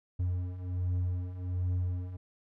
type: beating tone pair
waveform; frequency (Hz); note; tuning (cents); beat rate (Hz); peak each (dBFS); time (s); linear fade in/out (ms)
triangle; 89.2 / 90.5; F2 / F#2; +37 / -38; 1.3; -34 / -29; 0.19-2.17; 10
effects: none